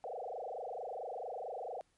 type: tone with frequency modulation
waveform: sine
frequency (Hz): 622.3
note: D#5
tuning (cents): 0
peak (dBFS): -39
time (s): 0.04-1.81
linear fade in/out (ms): 0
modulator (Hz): 24.5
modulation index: 6.7
effects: pink hiss -75 dBFS RMS until 1.97 s + MP3 48 kbps